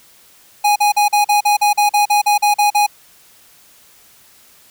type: tone bursts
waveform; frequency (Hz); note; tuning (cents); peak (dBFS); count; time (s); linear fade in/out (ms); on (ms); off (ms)
square; 828; G#5; -5; -11; 14; 0.64-2.866; 10; 120; 42
effects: white hiss -48 dBFS RMS until 4.7 s